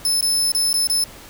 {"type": "tone with dropouts", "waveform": "20% pulse", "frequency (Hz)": 5250, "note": "E8", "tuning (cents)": -8, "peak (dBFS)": -11, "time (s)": [0.05, 1.04], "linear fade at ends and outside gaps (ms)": 2, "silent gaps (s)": [[0.21, 0.226], [0.519, 0.548], [0.73, 0.74], [0.872, 0.898]], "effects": ["pink hiss -41 dBFS RMS until 1.29 s"]}